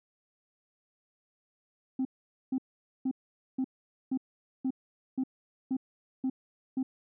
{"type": "tone bursts", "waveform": "sine", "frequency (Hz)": 261.6, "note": "C4", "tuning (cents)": 0, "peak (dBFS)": -25, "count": 10, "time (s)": [1.99, 6.83], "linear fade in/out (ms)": 5, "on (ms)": 61, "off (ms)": 470, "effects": ["tanh soft clip ceiling -25 dBFS"]}